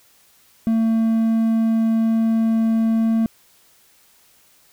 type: tone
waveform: triangle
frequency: 224.9 Hz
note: A3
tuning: 38 cents sharp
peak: -13 dBFS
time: 0.67-3.26 s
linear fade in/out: 0 ms
effects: white hiss -55 dBFS RMS until 4.72 s